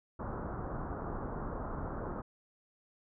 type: low-pass noise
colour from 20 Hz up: pink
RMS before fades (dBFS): -39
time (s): 0.19-2.22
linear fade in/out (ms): 10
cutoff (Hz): 1400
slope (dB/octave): 48
effects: none